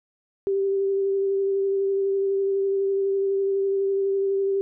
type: tone with vibrato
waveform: sine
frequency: 392 Hz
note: G4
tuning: in tune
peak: -20 dBFS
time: 0.47-4.61 s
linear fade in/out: 0 ms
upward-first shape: sine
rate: 12 Hz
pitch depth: 15 cents each way
effects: none